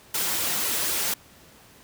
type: noise with flanger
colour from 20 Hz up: white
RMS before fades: -26 dBFS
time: 0.14-1.14 s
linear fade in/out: 5 ms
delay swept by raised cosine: 2 to 5.9 ms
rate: 3.8 Hz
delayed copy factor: +0.7
effects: pink hiss -52 dBFS RMS until 1.83 s + high-pass 60 Hz 12 dB/octave